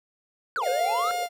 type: exponential two-way sweep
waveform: triangle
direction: down then up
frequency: 1584 to 493.9 to 1398 Hz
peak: -23 dBFS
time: 0.56-1.11 s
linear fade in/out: 0 ms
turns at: 0.69 s
type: band-pass noise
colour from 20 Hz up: pink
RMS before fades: -38 dBFS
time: 0.57-1.26 s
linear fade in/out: 0 ms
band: 430 to 560 Hz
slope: 96 dB/octave
type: tone with vibrato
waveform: 45% pulse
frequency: 701 Hz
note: F5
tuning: 6 cents sharp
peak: -26 dBFS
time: 0.61-1.29 s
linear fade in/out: 50 ms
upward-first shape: sine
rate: 2.3 Hz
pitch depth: 22 cents each way
effects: none